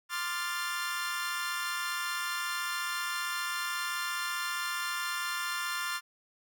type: chord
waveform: sawtooth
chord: D minor seventh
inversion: third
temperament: equal with one note detuned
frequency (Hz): 1046.5 / 1184.9 / 1396.9 / 1760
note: C6 / D6 / F6 / A6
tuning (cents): 0 / +15 / 0 / 0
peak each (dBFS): -35 / -37 / -32 / -34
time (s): 0.09-6.01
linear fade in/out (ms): 50
effects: none